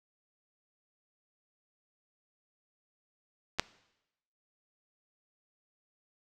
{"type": "clicks", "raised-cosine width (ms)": 0.2, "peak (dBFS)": [-26, -7], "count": 2, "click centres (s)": [3.586, 3.596], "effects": ["noise-tail reverb RT60 0.9 s tail -21 dB re dry"]}